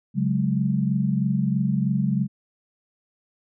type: chord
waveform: sine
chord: C# suspended fourth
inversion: none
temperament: just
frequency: 138.59 / 184.79 / 207.9 Hz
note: C#3 / F#3 / G#3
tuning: 0 / -2 / +2 cents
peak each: -24 dBFS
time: 0.14-2.28 s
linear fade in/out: 50 ms
effects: none